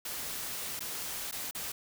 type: noise with dropouts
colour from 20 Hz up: white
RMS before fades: -38 dBFS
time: 0.05-1.72 s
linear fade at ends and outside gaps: 5 ms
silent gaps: 0.794-0.805 / 1.313-1.323 / 1.511-1.548 s
effects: none